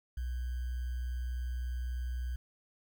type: tone with sample-and-hold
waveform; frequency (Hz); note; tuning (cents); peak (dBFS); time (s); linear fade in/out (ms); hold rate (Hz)
sine; 61.74; B1; 0; -33; 0.17-2.36; 5; 1575
effects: none